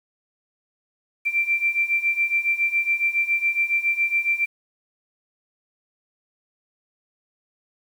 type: beating tone pair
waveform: sine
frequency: 2349 / 2356.2 Hz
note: D7 / D7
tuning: 0 / +5 cents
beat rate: 7.2 Hz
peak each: -24 / -21 dBFS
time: 1.25-4.46 s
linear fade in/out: 20 ms
effects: 8-bit